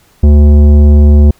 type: tone with tanh clipping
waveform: triangle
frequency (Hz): 73.5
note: D2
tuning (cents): +2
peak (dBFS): -3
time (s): 0.23-1.31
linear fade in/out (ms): 5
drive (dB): 17
effects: pink hiss -48 dBFS RMS until 1.39 s